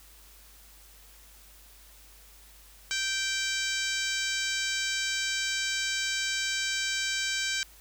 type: harmonic tone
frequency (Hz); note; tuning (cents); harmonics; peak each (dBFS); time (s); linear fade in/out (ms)
780; G5; -9; 2 / 3 / 4 / 5 / 6 / 7 / 8 / 9 / 10; -33 / -35 / -36 / -37 / -38 / -38 / -39 / -40 / -40; 2.91-7.63; 0
effects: added 50 Hz sine -55 dBFS peak until 7.8 s + white hiss -55 dBFS RMS until 7.8 s